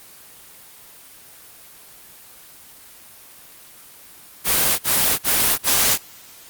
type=noise bursts; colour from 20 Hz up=white; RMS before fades=-17 dBFS; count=4; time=4.44-5.981 s; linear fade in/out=50 ms; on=350 ms; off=47 ms; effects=white hiss -44 dBFS RMS until 6.49 s + Opus 24 kbps